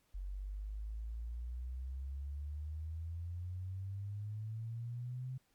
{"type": "exponential sweep", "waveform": "sine", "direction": "up", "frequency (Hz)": [46, 130.81], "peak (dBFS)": -39, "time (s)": [0.14, 5.38], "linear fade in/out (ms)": 10, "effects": ["pink hiss -75 dBFS RMS until 5.54 s", "MP3 96 kbps"]}